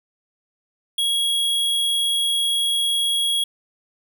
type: tone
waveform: square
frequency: 3313 Hz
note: G#7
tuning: 5 cents flat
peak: -19 dBFS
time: 0.98-3.44 s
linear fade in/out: 5 ms
effects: none